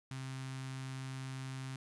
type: tone with notch filter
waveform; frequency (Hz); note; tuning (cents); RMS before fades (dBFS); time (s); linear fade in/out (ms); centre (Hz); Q
sawtooth; 132.1; C3; +17; -43; 0.11-1.76; 2; 500; 0.55
effects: resampled to 24000 Hz + 12-bit